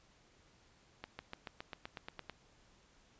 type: accelerating click train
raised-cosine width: 0.3 ms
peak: -27 dBFS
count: 11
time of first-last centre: 1.04-2.297 s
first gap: 150 ms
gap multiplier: 0.96
effects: pink hiss -67 dBFS RMS until 3.19 s + resampled to 16000 Hz